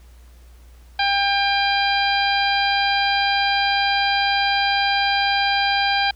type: harmonic tone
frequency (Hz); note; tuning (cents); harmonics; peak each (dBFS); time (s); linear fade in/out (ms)
798; G5; +31; 1 / 2 / 3 / 4 / 5 / 6; -20 / -23 / -25 / -26 / -27 / -28; 0.99-6.11; 5
effects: added 60 Hz sine -43 dBFS peak until 6.15 s + pink hiss -56 dBFS RMS until 6.15 s